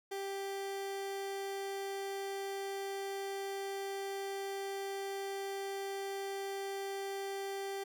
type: tone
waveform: 30% pulse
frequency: 393 Hz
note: G4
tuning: 4 cents sharp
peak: -35 dBFS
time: 0.11-7.84 s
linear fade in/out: 10 ms
effects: none